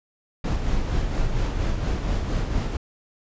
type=noise with tremolo; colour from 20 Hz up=brown; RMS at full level=-22 dBFS; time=0.44-2.77 s; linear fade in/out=5 ms; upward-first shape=sine; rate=4.3 Hz; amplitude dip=40%; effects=resampled to 16000 Hz